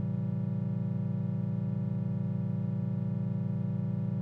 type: chord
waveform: triangle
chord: A minor seventh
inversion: none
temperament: equal with one note detuned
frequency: 110 / 130.81 / 164.81 / 191.96 Hz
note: A2 / C3 / E3 / G3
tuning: 0 / 0 / 0 / -36 cents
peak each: -33 dBFS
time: 0-4.21 s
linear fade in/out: 0 ms
effects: none